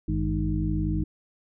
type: harmonic tone with a mistuned harmonic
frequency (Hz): 51.91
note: G#1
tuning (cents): 0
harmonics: 1 / 2 / 3 / 4 / 6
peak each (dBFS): -28 / -31 / -29 / -33 / -30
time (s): 0.08-1.04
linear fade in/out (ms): 5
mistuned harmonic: 2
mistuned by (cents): -110
effects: none